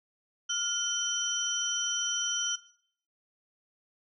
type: tone cluster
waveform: sine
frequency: 1408 / 3087 / 5860 Hz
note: F6 / G7 / F#8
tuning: +14 / -27 / -18 cents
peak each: -36 / -31 / -32 dBFS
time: 0.49-2.56 s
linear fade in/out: 10 ms
effects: noise-tail reverb RT60 0.6 s tail -18 dB re dry